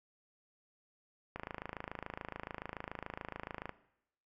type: click train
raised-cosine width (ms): 0.5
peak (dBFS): -25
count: 64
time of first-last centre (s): 1.36-3.693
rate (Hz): 27
effects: noise-tail reverb RT60 0.8 s tail -17 dB re dry